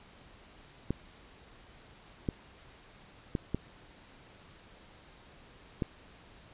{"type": "clicks", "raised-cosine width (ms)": 3, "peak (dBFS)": -17, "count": 5, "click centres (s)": [0.906, 2.288, 3.352, 3.546, 5.822], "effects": ["pink hiss -56 dBFS RMS until 6.53 s", "resampled to 8000 Hz"]}